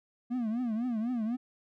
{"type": "tone with vibrato", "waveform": "triangle", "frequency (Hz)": 233.1, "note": "A#3", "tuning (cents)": 0, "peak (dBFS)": -27, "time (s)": [0.3, 1.37], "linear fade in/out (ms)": 20, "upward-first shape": "triangle", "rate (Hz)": 4, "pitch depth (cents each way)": 180, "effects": []}